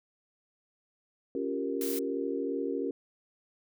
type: chord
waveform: sine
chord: G half-diminished seventh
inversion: second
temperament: equal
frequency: 277.2 / 349.2 / 392 / 466.2 Hz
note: Db4 / F4 / G4 / Bb4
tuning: 0 / 0 / 0 / 0 cents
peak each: -34 / -38 / -35 / -35 dBFS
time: 1.35-2.91 s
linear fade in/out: 2 ms
type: noise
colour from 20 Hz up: blue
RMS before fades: -37 dBFS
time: 1.81-1.99 s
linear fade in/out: 2 ms
effects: none